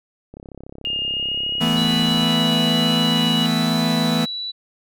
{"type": "click train", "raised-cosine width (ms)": 2, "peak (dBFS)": -24, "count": 65, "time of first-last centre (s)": [0.34, 2.233], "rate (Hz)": 33.8}
{"type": "tone with pitch glide", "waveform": "sine", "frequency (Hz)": [2831, 2927], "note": ["F7", "F#7"], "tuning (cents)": [23, -19], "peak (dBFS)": -21, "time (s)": [0.85, 3.46], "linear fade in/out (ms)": 0, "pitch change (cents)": 58, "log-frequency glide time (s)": [1.04, 1.95]}
{"type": "chord", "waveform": "45% pulse", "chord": "E suspended fourth", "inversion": "none", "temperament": "equal", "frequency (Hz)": [164.81, 220, 246.9], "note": ["E3", "A3", "B3"], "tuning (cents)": [0, 0, 0], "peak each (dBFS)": -22, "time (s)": [1.6, 4.26], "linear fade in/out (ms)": 20}
{"type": "tone with vibrato", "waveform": "sine", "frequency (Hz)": 3951, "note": "B7", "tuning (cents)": 0, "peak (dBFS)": -25, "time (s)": [1.76, 4.52], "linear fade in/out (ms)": 20, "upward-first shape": "triangle", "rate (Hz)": 1.1, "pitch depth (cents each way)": 11}
{"effects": []}